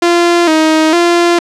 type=tone with vibrato; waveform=sawtooth; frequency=329.6 Hz; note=E4; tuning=in tune; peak=-3 dBFS; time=0.02-1.39 s; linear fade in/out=5 ms; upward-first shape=square; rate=1.1 Hz; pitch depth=79 cents each way; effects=low-pass 7000 Hz 12 dB/octave

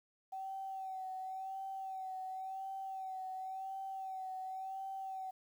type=tone with vibrato; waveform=sine; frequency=763 Hz; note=G5; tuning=47 cents flat; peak=-40 dBFS; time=0.32-5.31 s; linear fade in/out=10 ms; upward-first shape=sine; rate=0.93 Hz; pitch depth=23 cents each way; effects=11-bit

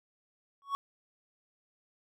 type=tone with exponential growth; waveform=triangle; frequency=1113 Hz; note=C#6; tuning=7 cents sharp; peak=-24 dBFS; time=0.62-0.75 s; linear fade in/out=0 ms; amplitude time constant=28 ms; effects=none

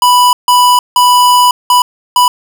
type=tone bursts at uneven times; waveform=square; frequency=987.8 Hz; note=B5; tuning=in tune; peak=-5 dBFS; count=5; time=0.02-0.33 / 0.48-0.79 / 0.96-1.51 / 1.7-1.82 / 2.16-2.28 s; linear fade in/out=2 ms; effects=none

